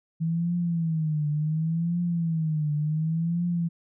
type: tone with vibrato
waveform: sine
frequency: 161 Hz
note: E3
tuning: 41 cents flat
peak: -23 dBFS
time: 0.2-3.69 s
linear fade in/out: 20 ms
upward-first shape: triangle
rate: 0.69 Hz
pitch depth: 150 cents each way
effects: none